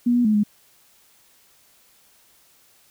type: tone with pitch steps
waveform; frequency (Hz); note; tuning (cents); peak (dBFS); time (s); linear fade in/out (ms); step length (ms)
sine; 241.3 / 243.1 / 214.1 / 208.3; B3 / B3 / A3 / G#3; -40 / -27 / -47 / +5; -15; 0.06-0.436; 10; 94
effects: white hiss -57 dBFS RMS until 2.9 s